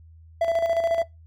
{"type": "tone with tremolo", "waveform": "triangle", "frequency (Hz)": 667, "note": "E5", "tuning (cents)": 20, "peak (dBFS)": -16, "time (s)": [0.41, 1.03], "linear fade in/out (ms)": 5, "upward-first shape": "square", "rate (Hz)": 14, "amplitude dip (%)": 50, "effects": ["noise-tail reverb RT60 0.2 s tail -21 dB re dry", "added 81 Hz sine -46 dBFS peak until 1.26 s"]}